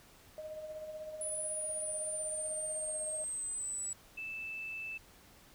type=tone with tremolo; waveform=sine; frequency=620 Hz; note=D#5; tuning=6 cents flat; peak=-39 dBFS; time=0.38-3.24 s; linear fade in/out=0 ms; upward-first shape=triangle; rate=16 Hz; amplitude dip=55%
type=exponential sweep; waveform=sine; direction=down; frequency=10000 to 7840 Hz; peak=-36 dBFS; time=1.21-3.93 s; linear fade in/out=2 ms
type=tone; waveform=sine; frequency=2637 Hz; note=E7; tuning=in tune; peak=-39 dBFS; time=4.17-4.98 s; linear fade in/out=10 ms
effects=pink hiss -60 dBFS RMS until 5.54 s